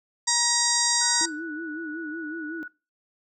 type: harmonic tone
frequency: 948 Hz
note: A#5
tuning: 29 cents sharp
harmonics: 1 / 2 / 4 / 5 / 6 / 7 / 8 / 9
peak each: -29 / -31 / -32 / -27 / -28 / -29 / -26 / -31 dBFS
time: 0.27-1.26 s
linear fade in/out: 10 ms
type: tone with pitch glide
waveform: sine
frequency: 1480 to 1469.8 Hz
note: F#6 to F#6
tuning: 0 to -12 cents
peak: -35 dBFS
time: 1.01-2.68 s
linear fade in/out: 5 ms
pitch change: -12 cents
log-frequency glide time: 1.24-1.91 s
type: tone with vibrato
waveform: sine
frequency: 317 Hz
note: D#4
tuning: 32 cents sharp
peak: -32 dBFS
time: 1.21-2.63 s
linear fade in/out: 0 ms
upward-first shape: sine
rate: 5.4 Hz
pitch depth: 98 cents each way
effects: noise-tail reverb RT60 0.3 s tail -22 dB re dry